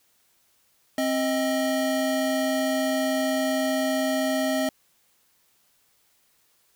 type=tone pair together; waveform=square; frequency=264.5 / 629 Hz; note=C4 / D#5; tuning=+19 / +19 cents; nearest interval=octave + minor third; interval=1500 cents; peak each=-26 dBFS; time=0.98-4.69 s; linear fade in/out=2 ms; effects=white hiss -65 dBFS RMS until 6.75 s